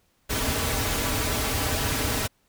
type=noise with comb filter; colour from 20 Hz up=pink; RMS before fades=-26 dBFS; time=0.29-2.28 s; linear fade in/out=20 ms; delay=5.6 ms; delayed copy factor=-0.65; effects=pink hiss -67 dBFS RMS until 2.48 s